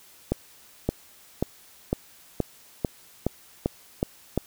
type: accelerating click train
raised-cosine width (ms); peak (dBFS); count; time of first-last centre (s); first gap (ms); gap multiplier
2; -9; 10; 0.32-4.377; 570; 0.94
effects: white hiss -53 dBFS RMS until 4.46 s